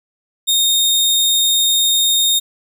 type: tone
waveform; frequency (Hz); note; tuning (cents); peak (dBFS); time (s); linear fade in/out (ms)
sawtooth; 3688; A#7; -19; -9; 0.47-2.4; 20
effects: none